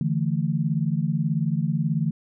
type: chord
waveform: sine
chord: D suspended second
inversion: none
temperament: just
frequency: 146.83 / 165.19 / 220.2 Hz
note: D3 / E3 / A3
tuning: 0 / +4 / +2 cents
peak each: -25 / -24 / -28 dBFS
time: 0.01-2.11 s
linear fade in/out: 2 ms
effects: none